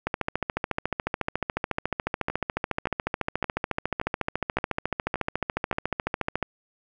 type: two click trains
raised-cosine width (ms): 0.5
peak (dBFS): -14 / -10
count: 7 / 90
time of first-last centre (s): 2.3-5.729 / 0.07-6.427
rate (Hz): 1.75 / 14
effects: none